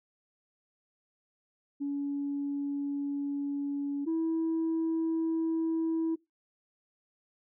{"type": "tone pair in turn", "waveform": "sine", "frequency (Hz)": [283.3, 325.6], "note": ["C#4", "E4"], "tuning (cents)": [38, -21], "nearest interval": "major second", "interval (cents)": 241, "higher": "second", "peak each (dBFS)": [-29, -25], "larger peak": "second", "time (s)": [[1.8, 4.06], [4.06, 6.16]], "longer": "first", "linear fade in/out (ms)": 20, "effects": ["noise-tail reverb RT60 0.2 s tail -22 dB re dry", "tanh soft clip ceiling -25 dBFS"]}